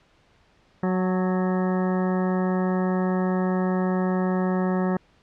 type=harmonic tone with a mistuned harmonic; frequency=185 Hz; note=F#3; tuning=in tune; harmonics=1 / 2 / 3 / 4 / 5 / 6 / 7 / 9 / 10; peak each=-22 / -28 / -32 / -34 / -36 / -38 / -39 / -41 / -42 dBFS; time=0.83-4.97 s; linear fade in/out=2 ms; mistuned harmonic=5; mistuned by=-38 cents; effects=pink hiss -60 dBFS RMS until 5.22 s + low-pass 4000 Hz 12 dB/octave